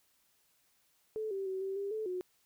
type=tone with pitch steps; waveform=sine; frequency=434.9 / 389 / 379 / 386.4 / 398.8 / 435.3 / 364.6 Hz; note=A4 / G4 / F#4 / G4 / G4 / A4 / F#4; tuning=-20 / -13 / +42 / -25 / +30 / -19 / -25 cents; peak=-34 dBFS; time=1.16-2.21 s; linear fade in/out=0 ms; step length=150 ms; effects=white hiss -72 dBFS RMS until 2.45 s